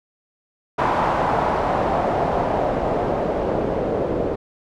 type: noise with low-pass filter sweep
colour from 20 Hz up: white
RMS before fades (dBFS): -21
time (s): 0.78-4.36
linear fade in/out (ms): 10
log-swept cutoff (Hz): 950 to 470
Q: 2
effects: none